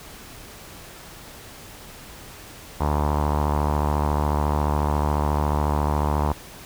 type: tone with low-pass filter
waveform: sawtooth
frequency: 74.1 Hz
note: D2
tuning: 16 cents sharp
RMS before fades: -22 dBFS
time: 2.8-6.33 s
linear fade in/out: 10 ms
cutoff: 960 Hz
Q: 4.4
effects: pink hiss -42 dBFS RMS until 6.65 s